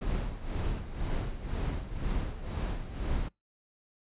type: noise with tremolo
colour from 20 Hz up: brown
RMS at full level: -30 dBFS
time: 0.01-3.29 s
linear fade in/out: 10 ms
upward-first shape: sine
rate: 2 Hz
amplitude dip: 70%
effects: noise-tail reverb RT60 0.2 s tail -26 dB re dry + resampled to 8000 Hz